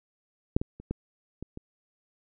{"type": "clicks", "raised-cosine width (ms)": 3, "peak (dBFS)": [-8, -18, -30, -17, -24, -26], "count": 6, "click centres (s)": [0.565, 0.615, 0.8, 0.91, 1.426, 1.574], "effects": []}